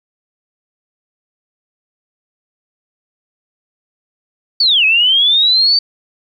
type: linear two-way sweep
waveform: sine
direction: down then up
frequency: 4608 to 2522 to 4608 Hz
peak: -8 dBFS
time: 4.6-5.79 s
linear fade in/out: 5 ms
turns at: 4.85 s
effects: 8-bit